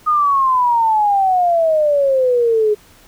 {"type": "exponential sweep", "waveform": "sine", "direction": "down", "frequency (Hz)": [1244.5, 415.3], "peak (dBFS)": -11, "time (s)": [0.06, 2.75], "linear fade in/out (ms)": 20, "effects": ["pink hiss -47 dBFS RMS until 3.07 s"]}